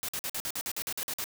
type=noise bursts; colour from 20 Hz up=white; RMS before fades=-34 dBFS; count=12; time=0.03-1.241 s; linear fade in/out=0 ms; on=56 ms; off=49 ms; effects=none